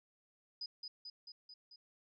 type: tone with echo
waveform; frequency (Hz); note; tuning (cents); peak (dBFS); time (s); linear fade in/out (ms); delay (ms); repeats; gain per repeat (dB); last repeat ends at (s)
sine; 4978; D#8; 0; -40; 0.61-0.66; 5; 220; 5; -3; 1.76
effects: none